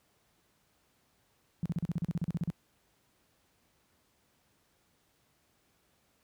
sine tone bursts, 168.7 Hz, E3, 40 cents sharp, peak -28 dBFS, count 14, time 1.63-2.501 s, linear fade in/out 0 ms, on 26 ms, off 39 ms, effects pink hiss -71 dBFS RMS until 6.23 s + high-pass 60 Hz 12 dB/octave

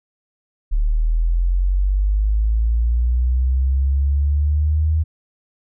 sine linear sweep, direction up, 36.33 to 79.5 Hz, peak -14 dBFS, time 0.71-5.04 s, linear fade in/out 20 ms, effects none

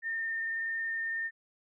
sine tone with frequency modulation, 1816 Hz, A#6, 46 cents flat, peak -31 dBFS, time 0.02-1.31 s, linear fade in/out 50 ms, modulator 21.6 Hz, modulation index 0.69, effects none

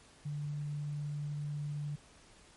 sine tone, 146.83 Hz, D3, in tune, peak -35 dBFS, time 0.25-1.96 s, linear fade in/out 10 ms, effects pink hiss -60 dBFS RMS until 2.56 s + MP3 48 kbps

